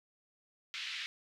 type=band-pass noise; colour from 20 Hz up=white; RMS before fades=-41 dBFS; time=0.74-1.06 s; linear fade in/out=0 ms; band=1800 to 3900 Hz; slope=24 dB/octave; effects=none